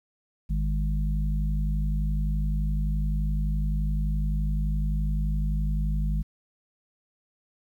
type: harmonic tone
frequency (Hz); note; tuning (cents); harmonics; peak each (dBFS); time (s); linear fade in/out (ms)
51.7; G#1; -7; 1 / 3 / 4; -24 / -30 / -36; 0.49-6.23; 20
effects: 10-bit